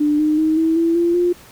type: tone with pitch steps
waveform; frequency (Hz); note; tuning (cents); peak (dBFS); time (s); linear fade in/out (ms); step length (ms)
sine; 297.1 / 305.6 / 314.4 / 323.4 / 332.7 / 342.3 / 352.1; D4 / D#4 / D#4 / E4 / E4 / F4 / F4; +20 / -31 / +18 / -33 / +16 / -35 / +14; -13; 0-1.33; 10; 190
effects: pink hiss -44 dBFS RMS until 1.51 s